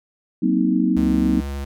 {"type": "chord", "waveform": "sine", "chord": "C half-diminished seventh", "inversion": "second", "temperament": "just", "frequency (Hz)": [188.37, 235.5, 261.6, 314], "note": ["Gb3", "Bb3", "C4", "Eb4"], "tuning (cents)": [31, 18, 0, 16], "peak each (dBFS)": -21, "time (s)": [0.42, 1.41], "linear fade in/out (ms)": 10}
{"type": "tone with vibrato", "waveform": "square", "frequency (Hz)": 69.7, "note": "C#2", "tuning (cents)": 10, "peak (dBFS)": -26, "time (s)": [0.96, 1.65], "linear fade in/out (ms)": 10, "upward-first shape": "sine", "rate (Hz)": 12, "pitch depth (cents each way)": 11}
{"effects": []}